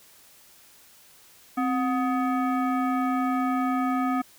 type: tone with frequency modulation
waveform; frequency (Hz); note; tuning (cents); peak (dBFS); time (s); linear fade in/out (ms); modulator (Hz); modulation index
sine; 261.6; C4; 0; -22; 1.57-4.22; 10; 993; 0.97
effects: white hiss -54 dBFS RMS until 4.38 s